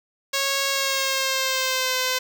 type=tone with pitch glide; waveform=5% pulse; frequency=549 to 512.2 Hz; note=C#5 to C5; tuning=-17 to -37 cents; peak=-10 dBFS; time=0.33-2.19 s; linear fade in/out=10 ms; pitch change=-120 cents; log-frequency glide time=0.7-1.97 s; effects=none